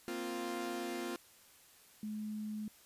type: chord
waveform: sawtooth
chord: Bb suspended second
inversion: none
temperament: equal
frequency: 233.1 / 261.6 / 349.2 Hz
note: Bb3 / C4 / F4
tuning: 0 / 0 / 0 cents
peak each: -41 / -40 / -36 dBFS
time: 0.08-1.16 s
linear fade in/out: 0 ms
type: tone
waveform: sine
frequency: 213.2 Hz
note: G#3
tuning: 46 cents sharp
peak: -38 dBFS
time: 2.03-2.68 s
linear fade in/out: 2 ms
effects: white hiss -62 dBFS RMS until 2.85 s + resampled to 32000 Hz